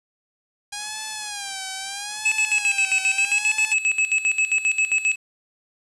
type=tone with vibrato; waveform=5% pulse; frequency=814 Hz; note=G#5; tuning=35 cents flat; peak=-17 dBFS; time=0.72-3.74 s; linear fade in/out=10 ms; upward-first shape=sine; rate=0.77 Hz; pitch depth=110 cents each way
type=tone with tremolo; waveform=square; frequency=2589 Hz; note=E7; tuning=32 cents flat; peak=-17 dBFS; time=2.25-5.16 s; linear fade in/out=10 ms; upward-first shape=square; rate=7.5 Hz; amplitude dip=75%
effects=resampled to 24000 Hz + 8-bit